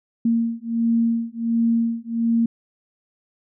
sine beating tone pair, 230 / 231.4 Hz, A#3 / A#3, -23 / -13 cents, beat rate 1.4 Hz, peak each -21 / -21 dBFS, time 0.25-2.46 s, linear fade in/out 5 ms, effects none

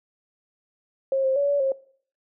sine tone with pitch steps, 538 / 529 / 567 / 571 / 537 Hz, C5 / C5 / C#5 / D5 / C5, +48 / +19 / +39 / -49 / +45 cents, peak -19 dBFS, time 1.12-1.72 s, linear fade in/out 2 ms, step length 120 ms, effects noise-tail reverb RT60 0.5 s tail -20 dB re dry

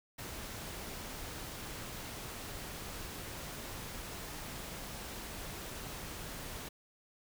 pink noise, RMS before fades -44 dBFS, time 0.18-6.69 s, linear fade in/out 10 ms, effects none

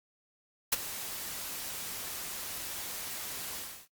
white noise with ADSR envelope, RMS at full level -24 dBFS, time 0.72-3.88 s, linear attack 8 ms, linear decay 24 ms, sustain -15 dB, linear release 320 ms, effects noise-tail reverb RT60 0.1 s tail -19 dB re dry + Opus 48 kbps

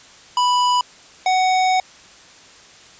square tone pair in turn, 987.8 / 745.6 Hz, B5 / F#5, 0 / +13 cents, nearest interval perfect fourth, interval 487 cents, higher first, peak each -15 dBFS, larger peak neither, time 0.37-0.81 / 1.26-1.8 s, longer second, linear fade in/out 2 ms, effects white hiss -45 dBFS RMS until 2.99 s + resampled to 16000 Hz

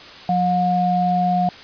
sine tone pair together, 179.9 / 718.4 Hz, F#3 / F5, -48 / +49 cents, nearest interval 2 octaves, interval 2397 cents, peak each -20 / -17 dBFS, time 0.29-1.49 s, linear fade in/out 2 ms, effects white hiss -39 dBFS RMS until 1.63 s + resampled to 11025 Hz

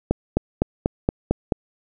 accelerating click train, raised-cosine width 2 ms, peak -4 dBFS, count 7, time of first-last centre 0.11-1.522 s, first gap 260 ms, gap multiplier 0.96, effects none

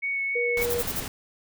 sine tone with vibrato, 2217 Hz, C#7, in tune, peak -25 dBFS, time 0.02-0.64 s, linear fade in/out 20 ms, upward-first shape sine, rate 3.5 Hz, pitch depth 11 cents each way
sine tone, 478.8 Hz, A#4, 46 cents sharp, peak -25 dBFS, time 0.35-0.82 s, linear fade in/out 10 ms
pink noise, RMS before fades -34 dBFS, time 0.57-1.08 s, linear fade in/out 2 ms
violet noise bursts, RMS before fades -29 dBFS, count 5, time 0.61-1.005 s, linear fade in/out 10 ms, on 51 ms, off 35 ms
effects none

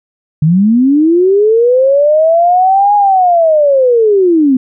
sine linear two-way sweep, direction up then down, 146.83 to 830.6 to 250.2 Hz, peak -5 dBFS, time 0.42-4.57 s, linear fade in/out 5 ms, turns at 2.95 s, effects none

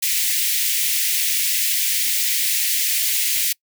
white high-pass noise, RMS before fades -20 dBFS, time 0.02-3.53 s, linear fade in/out 10 ms, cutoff 1900 Hz, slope 48 dB/octave, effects noise-tail reverb RT60 0.1 s tail -25 dB re dry

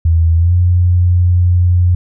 sine tone with pitch glide, 82.41 to 88.84 Hz, E2 to F2, 0 to +30 cents, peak -7 dBFS, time 0.05-1.95 s, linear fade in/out 5 ms, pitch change +130 cents, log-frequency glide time 0.36-0.54 s, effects none

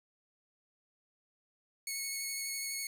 10% pulse tone with vibrato, 2200 Hz, C#7, 14 cents flat, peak -27 dBFS, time 1.87-2.87 s, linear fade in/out 2 ms, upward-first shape square, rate 12 Hz, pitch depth 11 cents each way, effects none

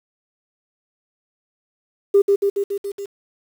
sine tone with echo, 400 Hz, G4, 35 cents sharp, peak -8 dBFS, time 2.14-2.22 s, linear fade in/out 10 ms, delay 140 ms, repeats 6, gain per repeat -3 dB, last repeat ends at 3.06 s, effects tanh soft clip ceiling -5 dBFS + 7-bit

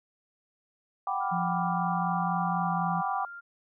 sine chord, G major seventh, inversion third, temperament equal, 740 / 784 / 987.8 / 1174.7 Hz, F#5 / G5 / B5 / D6, 0 / 0 / 0 / 0 cents, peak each -35 / -31 / -35 / -32 dBFS, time 1.07-3.25 s, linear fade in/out 2 ms
sine tone, 1396 Hz, F6, 1 cent flat, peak -40 dBFS, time 1.2-3.41 s, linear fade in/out 20 ms
sine tone with pitch glide, 174.3 to 171.9 Hz, F3 to F3, -3 to -27 cents, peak -30 dBFS, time 1.31-3.02 s, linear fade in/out 20 ms, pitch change -24 cents, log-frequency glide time 2.63-2.69 s
effects none

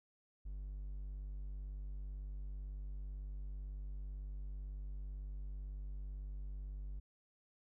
triangle tone, 49 Hz, G1, in tune, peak -40 dBFS, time 0.45-7 s, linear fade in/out 10 ms, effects none

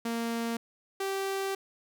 sawtooth tone pair in turn, 231.5 / 389.3 Hz, A#3 / G4, -12 / -12 cents, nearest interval major sixth, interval 900 cents, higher second, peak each -26 dBFS, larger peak neither, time 0.05-0.57 / 1-1.55 s, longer second, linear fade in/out 5 ms, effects none

